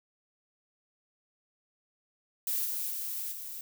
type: noise with level steps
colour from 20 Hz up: violet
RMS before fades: -31 / -34 / -36 / -41 dBFS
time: 2.47-3.61 s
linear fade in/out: 2 ms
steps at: 2.64 / 2.89 / 3.31 s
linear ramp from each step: 20 ms
effects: none